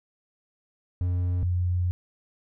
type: tone pair in turn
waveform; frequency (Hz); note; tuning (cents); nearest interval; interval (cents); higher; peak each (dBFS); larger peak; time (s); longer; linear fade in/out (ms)
triangle / sine; 89.3 / 89.3; F2 / F2; +39 / +39; unison; 0; neither; -21 / -22; first; 1.01-1.43 / 1.43-1.91; second; 0
effects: none